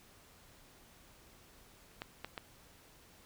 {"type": "clicks", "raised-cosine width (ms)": 0.3, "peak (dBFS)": -24, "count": 3, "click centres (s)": [2.019, 2.246, 2.378], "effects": ["pink hiss -61 dBFS RMS until 3.25 s"]}